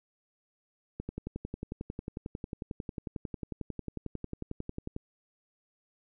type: click train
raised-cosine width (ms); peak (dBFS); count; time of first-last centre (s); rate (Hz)
3; -23; 45; 1-4.964; 11.1
effects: none